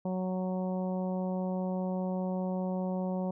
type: harmonic tone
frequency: 185 Hz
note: F#3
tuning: in tune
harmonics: 1 / 2 / 3 / 4 / 5 / 6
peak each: -31 / -41 / -37 / -43 / -45 / -55 dBFS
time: 0.05-3.31 s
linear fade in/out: 5 ms
effects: none